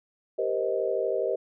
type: chord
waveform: sine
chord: C minor seventh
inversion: second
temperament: just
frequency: 392.4 / 470.9 / 523.3 / 627.9 Hz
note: G4 / Bb4 / C5 / Eb5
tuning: +2 / +18 / 0 / +16 cents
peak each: -30 dBFS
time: 0.38-1.36 s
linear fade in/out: 10 ms
effects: none